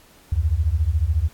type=beating tone pair; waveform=sine; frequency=71.5 / 85.5 Hz; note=D2 / F2; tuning=-46 / -36 cents; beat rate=14 Hz; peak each=-20 dBFS; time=0.32-1.29 s; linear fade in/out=5 ms; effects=pink hiss -52 dBFS RMS until 1.33 s + AAC 64 kbps